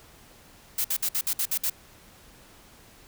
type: noise bursts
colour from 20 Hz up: blue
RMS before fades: -26 dBFS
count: 8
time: 0.78-1.699 s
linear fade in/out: 5 ms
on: 65 ms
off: 57 ms
effects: pink hiss -53 dBFS RMS until 3.07 s